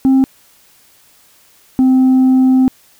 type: tone pair in turn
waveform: sine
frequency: 265.5 / 259.6 Hz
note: C4 / C4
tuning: +25 / -13 cents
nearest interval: unison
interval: 38 cents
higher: first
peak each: -4 dBFS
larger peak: neither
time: 0.05-0.24 / 1.79-2.68 s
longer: second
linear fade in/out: 0 ms
effects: tanh soft clip ceiling -6 dBFS + white hiss -49 dBFS RMS until 2.99 s